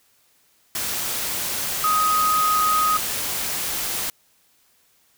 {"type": "tone in noise", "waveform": "sine", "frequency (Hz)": 1254, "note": "D#6", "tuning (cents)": 13, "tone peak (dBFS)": -17, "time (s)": [1.84, 2.97], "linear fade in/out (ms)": 2, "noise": "white", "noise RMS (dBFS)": -26, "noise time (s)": [0.75, 4.1], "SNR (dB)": 6, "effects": ["white hiss -61 dBFS RMS until 5.17 s"]}